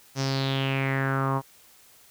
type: tone with low-pass filter sweep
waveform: sawtooth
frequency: 135.2 Hz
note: C#3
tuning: 43 cents flat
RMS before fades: -26 dBFS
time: 0.15-1.42 s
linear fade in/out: 50 ms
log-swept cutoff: 6000 to 970 Hz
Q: 5
effects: white hiss -55 dBFS RMS until 2.1 s